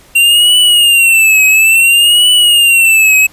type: tone with vibrato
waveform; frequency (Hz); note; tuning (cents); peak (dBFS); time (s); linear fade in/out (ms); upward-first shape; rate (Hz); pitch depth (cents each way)
square; 2749; F7; -28; -5; 0.15-3.27; 10; triangle; 0.58; 140
effects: pink hiss -42 dBFS RMS until 3.32 s + resampled to 32000 Hz